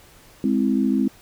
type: chord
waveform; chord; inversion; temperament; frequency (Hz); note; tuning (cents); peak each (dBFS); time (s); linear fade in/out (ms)
sine; Ab augmented; none; equal with one note detuned; 207.7 / 261.6 / 327.9; Ab3 / C4 / E4; 0 / 0 / -9; -21 / -20 / -25; 0.44-1.08; 2
effects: pink hiss -50 dBFS RMS until 1.21 s